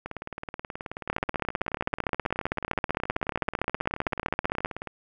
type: two click trains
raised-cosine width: 0.5 ms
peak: -9 / -19 dBFS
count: 56 / 91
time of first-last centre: 1.1-4.648 / 0.06-4.873 s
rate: 15.5 / 18.7 Hz
effects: none